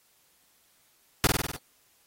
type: noise with echo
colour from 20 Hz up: pink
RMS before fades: -20 dBFS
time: 1.24-1.27 s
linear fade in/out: 0 ms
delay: 49 ms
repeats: 6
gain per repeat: -3 dB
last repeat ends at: 1.564 s
effects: white hiss -65 dBFS RMS until 2.06 s + AAC 48 kbps